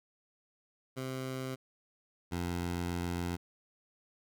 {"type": "tone pair in turn", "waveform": "15% pulse", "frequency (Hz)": [130.81, 87.31], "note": ["C3", "F2"], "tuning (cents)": [0, 0], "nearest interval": "perfect fifth", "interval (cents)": 700, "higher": "first", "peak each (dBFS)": [-30, -27], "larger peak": "second", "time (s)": [[0.96, 1.56], [2.31, 3.37]], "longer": "second", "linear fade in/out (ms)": 20, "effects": []}